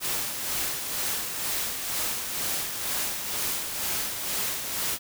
white noise with tremolo, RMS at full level -28 dBFS, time 0-4.99 s, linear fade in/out 50 ms, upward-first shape sine, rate 2.1 Hz, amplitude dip 45%, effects none

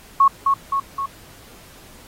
sine tone with echo, 1100 Hz, C#6, 14 cents flat, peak -9 dBFS, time 0.2-0.28 s, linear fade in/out 5 ms, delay 260 ms, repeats 3, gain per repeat -4 dB, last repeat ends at 1.06 s, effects pink hiss -46 dBFS RMS until 2.07 s + AAC 48 kbps

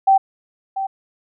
sine tone with echo, 776 Hz, G5, 18 cents flat, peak -9 dBFS, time 0.07-0.18 s, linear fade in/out 10 ms, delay 690 ms, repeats 1, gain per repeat -11 dB, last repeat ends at 0.87 s, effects none

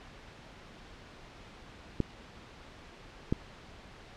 clicks, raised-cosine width 3 ms, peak -14 dBFS, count 2, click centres 2.003 / 3.325 s, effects pink hiss -51 dBFS RMS until 4.16 s + low-pass 4000 Hz 12 dB/octave

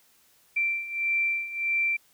sine beating tone pair, 2349 / 2350.6 Hz, D7 / D7, 0 / +1 cents, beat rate 1.6 Hz, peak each -30 / -26 dBFS, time 0.56-1.97 s, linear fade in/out 10 ms, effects white hiss -62 dBFS RMS until 2.13 s

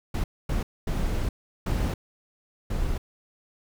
brown noise bursts at uneven times, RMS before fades -26 dBFS, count 5, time 0.14-0.24 / 0.49-0.63 / 0.87-1.29 / 1.66-1.94 / 2.7-2.98 s, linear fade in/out 5 ms, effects none

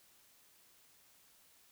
silence, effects white hiss -66 dBFS RMS until 1.71 s

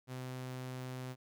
sawtooth tone, 128.1 Hz, C3, 36 cents flat, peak -37 dBFS, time 0.07-1.16 s, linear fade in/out 50 ms, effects none

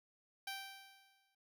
10% pulse tone with exponential decay, 781 Hz, G5, 7 cents flat, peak -32 dBFS, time 0.47-1.35 s, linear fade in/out 5 ms, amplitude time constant 190 ms, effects none

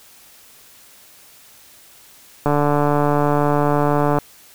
click train, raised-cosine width 1 ms, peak -4 dBFS, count 253, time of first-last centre 2.46-4.186 s, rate 146 Hz, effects white hiss -47 dBFS RMS until 4.54 s

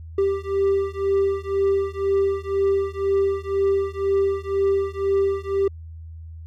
triangle beating tone pair, 392 / 394 Hz, G4 / G4, 0 / +9 cents, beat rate 2 Hz, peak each -20 dBFS, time 0.18-5.68 s, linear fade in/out 5 ms, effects added 81 Hz sine -35 dBFS peak until 6.46 s

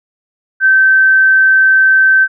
sine tone, 1547 Hz, G6, 23 cents flat, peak -5 dBFS, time 0.6-2.28 s, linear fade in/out 50 ms, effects none

